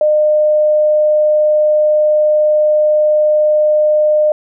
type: tone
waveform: sine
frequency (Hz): 607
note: D#5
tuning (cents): -43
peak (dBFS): -8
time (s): 0.01-4.32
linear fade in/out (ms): 2
effects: none